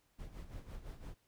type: noise with tremolo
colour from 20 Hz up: brown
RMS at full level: -45 dBFS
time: 0.18-1.15 s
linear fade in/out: 20 ms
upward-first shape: sine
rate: 5.9 Hz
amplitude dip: 70%
effects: pink hiss -75 dBFS RMS until 1.27 s